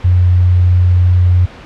sine tone, 89.7 Hz, F2, 47 cents sharp, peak -6 dBFS, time 0.04-1.46 s, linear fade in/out 10 ms, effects pink hiss -34 dBFS RMS until 1.65 s + low-pass 3000 Hz 12 dB/octave

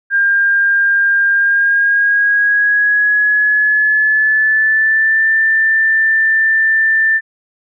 sine tone with pitch glide, 1603 to 1778.6 Hz, G6 to A6, +38 to +18 cents, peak -9 dBFS, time 0.1-7.21 s, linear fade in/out 50 ms, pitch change +180 cents, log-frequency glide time 1.33-5.27 s, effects none

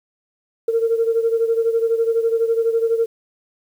sine beating tone pair, 454.8 / 466.8 Hz, A#4 / A#4, -43 / +2 cents, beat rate 12 Hz, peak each -16 / -21 dBFS, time 0.68-3.06 s, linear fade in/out 5 ms, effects tanh soft clip ceiling -8 dBFS + 8-bit

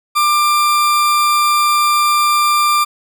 40% pulse tone, 1189 Hz, D6, 21 cents sharp, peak -10 dBFS, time 0.15-2.85 s, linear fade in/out 20 ms, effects none

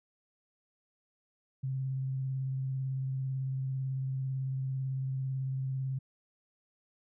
sine tone with vibrato, 132.7 Hz, C3, 25 cents sharp, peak -31 dBFS, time 1.63-5.99 s, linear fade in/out 10 ms, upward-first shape sine, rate 18 Hz, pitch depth 19 cents each way, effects none

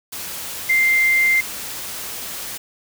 sine tone in noise, 2093 Hz, C7, in tune, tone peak -13 dBFS, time 0.69-1.41 s, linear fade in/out 10 ms, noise white, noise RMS -30 dBFS, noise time 0.12-2.58 s, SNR +14 dB, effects none

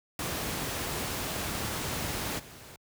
pink noise with level steps, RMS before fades -33 / -48 dBFS, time 0.19-2.76 s, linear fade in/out 2 ms, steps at 2.38 s, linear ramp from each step 20 ms, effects high-pass 60 Hz 12 dB/octave

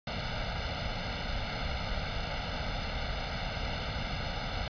pink noise with comb filter, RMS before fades -34 dBFS, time 0.07-4.68 s, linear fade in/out 2 ms, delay 1.4 ms, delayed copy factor +0.8, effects resampled to 11025 Hz

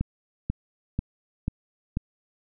click train, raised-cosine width 5 ms, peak -13 dBFS, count 5, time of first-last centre 0.01-1.971 s, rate 2.04 Hz, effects none

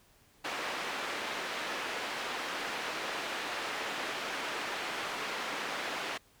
white band-pass noise, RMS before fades -37 dBFS, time 0.44-6.18 s, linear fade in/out 10 ms, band 300 to 2400 Hz, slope 12 dB/octave, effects pink hiss -64 dBFS RMS until 6.4 s

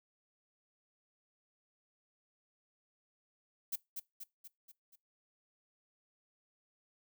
violet noise with echo, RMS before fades -36 dBFS, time 3.72-3.76 s, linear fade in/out 10 ms, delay 240 ms, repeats 5, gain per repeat -5 dB, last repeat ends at 4.96 s, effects noise-tail reverb RT60 0.2 s tail -22 dB re dry

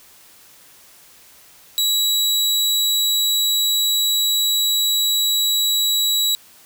sawtooth tone, 3900 Hz, B7, 23 cents flat, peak -13 dBFS, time 1.78-6.35 s, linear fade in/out 0 ms, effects white hiss -48 dBFS RMS until 6.65 s

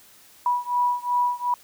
sine beating tone pair, 976 / 978.7 Hz, B5 / B5, -21 / -16 cents, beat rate 2.7 Hz, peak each -23 / -24 dBFS, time 0.46-1.54 s, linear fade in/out 2 ms, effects white hiss -52 dBFS RMS until 1.63 s

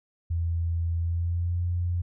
sine tone with pitch glide, 84 to 87.67 Hz, E2 to F2, +33 to +7 cents, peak -24 dBFS, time 0.3-2.02 s, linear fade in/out 10 ms, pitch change +74 cents, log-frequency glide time 0.99-1.62 s, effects none

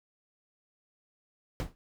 brown noise with exponential decay, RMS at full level -26 dBFS, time 1.6-1.75 s, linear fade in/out 0 ms, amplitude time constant 31 ms, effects none

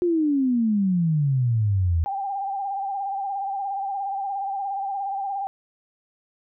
sine exponential sweep, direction down, 360 to 78.9 Hz, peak -18 dBFS, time 0.02-2.04 s, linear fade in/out 0 ms
sine tone with vibrato, 790 Hz, G5, 13 cents sharp, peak -25 dBFS, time 2.06-5.47 s, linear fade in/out 0 ms, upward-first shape sine, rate 17 Hz, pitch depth 49 cents each way
effects none

